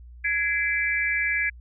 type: tone cluster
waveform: sine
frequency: 1670 / 2050 / 2329 Hz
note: G#6 / C7 / D7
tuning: +9 / -36 / -15 cents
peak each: -26 / -27 / -26 dBFS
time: 0.24-1.5 s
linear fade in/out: 10 ms
effects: added 60 Hz sine -42 dBFS peak until 1.6 s